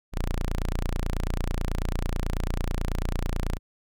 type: tone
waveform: sawtooth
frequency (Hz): 29.14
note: A#0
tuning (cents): 0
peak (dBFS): -21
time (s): 0.12-3.59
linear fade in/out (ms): 50
effects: none